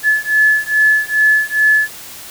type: beating tone pair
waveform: sine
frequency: 1721 / 1723.4 Hz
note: A6 / A6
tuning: -39 / -36 cents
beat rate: 2.4 Hz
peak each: -13 dBFS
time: 0.03-1.89 s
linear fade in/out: 50 ms
effects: white hiss -33 dBFS RMS until 2.3 s